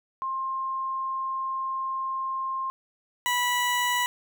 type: tone pair in turn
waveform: sine / 20% pulse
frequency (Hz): 1060 / 980.8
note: C6 / B5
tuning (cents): +22 / -12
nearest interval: minor second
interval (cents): 134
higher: first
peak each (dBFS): -27 / -18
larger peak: second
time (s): 0.22-2.7 / 3.26-4.06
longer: first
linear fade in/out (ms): 0
effects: none